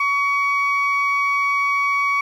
sine tone pair together, 1126.5 / 2253 Hz, C#6 / C#7, +28 / +28 cents, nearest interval octave, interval 1200 cents, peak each -18 dBFS, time 0-2.21 s, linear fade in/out 5 ms, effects tanh soft clip ceiling -12 dBFS + 8-bit

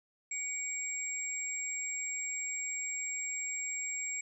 sine tone pair together, 2253 / 7570 Hz, C#7 / A#8, +28 / +26 cents, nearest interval octave + major sixth, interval 2098 cents, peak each -39 / -36 dBFS, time 0.31-4.21 s, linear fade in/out 5 ms, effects none

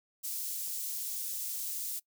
white high-pass noise, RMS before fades -37 dBFS, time 0.23-2 s, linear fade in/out 20 ms, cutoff 6300 Hz, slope 12 dB/octave, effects noise-tail reverb RT60 0.1 s tail -22 dB re dry

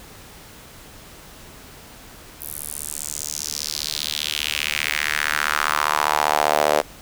sawtooth tone with high-pass filter sweep, 75.1 Hz, D2, 39 cents sharp, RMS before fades -23 dBFS, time 2.4-6.82 s, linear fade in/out 20 ms, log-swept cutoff 12000 to 560 Hz, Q 2.7, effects pink hiss -43 dBFS RMS until 7.01 s

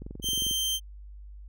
click train, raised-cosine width 3 ms, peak -27 dBFS, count 12, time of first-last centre 0.02-0.511 s, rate 22.4 Hz
sawtooth tone, 3136 Hz, G7, in tune, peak -23 dBFS, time 0.22-0.8 s, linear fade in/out 50 ms
effects added 50 Hz sine -42 dBFS peak until 1.48 s

